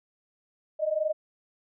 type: tone pair together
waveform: sine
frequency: 606 / 627.8 Hz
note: D#5 / D#5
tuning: -46 / +15 cents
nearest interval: minor second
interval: 61 cents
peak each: -28 / -27 dBFS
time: 0.79-1.13 s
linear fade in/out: 20 ms
effects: none